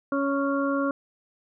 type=harmonic tone; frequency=277.9 Hz; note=C#4; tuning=4 cents sharp; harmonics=1 / 2 / 4 / 5; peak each=-25 / -28 / -31 / -32 dBFS; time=0.12-0.91 s; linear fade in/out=2 ms; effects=none